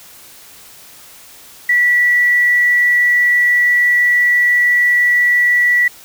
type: tone with quantisation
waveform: sine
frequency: 1951 Hz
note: B6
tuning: 22 cents flat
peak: -9 dBFS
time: 1.69-5.88 s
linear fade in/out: 5 ms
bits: 6
effects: white hiss -40 dBFS RMS until 6.04 s